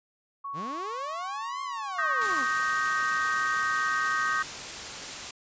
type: tone with vibrato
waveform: sine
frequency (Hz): 1108.7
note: C#6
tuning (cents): 0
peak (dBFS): -33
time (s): 0.44-2.44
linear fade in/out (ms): 10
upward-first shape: triangle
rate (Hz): 3.5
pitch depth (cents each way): 11
type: linear two-way sweep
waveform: sawtooth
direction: up then down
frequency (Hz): 125.1 to 1064 to 208.1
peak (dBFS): -33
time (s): 0.53-2.47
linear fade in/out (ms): 50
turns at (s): 1.62
type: chord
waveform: sine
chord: Eb dominant seventh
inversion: third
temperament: just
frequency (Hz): 1120.1 / 1244.5 / 1555.6 / 1866.8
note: Db6 / Eb6 / G6 / Bb6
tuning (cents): +18 / 0 / -14 / +2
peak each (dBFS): -34 / -29 / -29 / -31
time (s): 1.98-4.43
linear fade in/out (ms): 10
type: noise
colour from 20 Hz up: white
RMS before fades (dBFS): -37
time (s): 2.21-5.31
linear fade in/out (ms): 5
effects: resampled to 16000 Hz